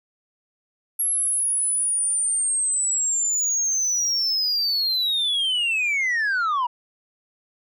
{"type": "linear sweep", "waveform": "sine", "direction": "down", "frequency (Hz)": [11290, 936], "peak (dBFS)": -17, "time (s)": [0.99, 6.67], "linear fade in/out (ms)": 10, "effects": ["tanh soft clip ceiling -19 dBFS"]}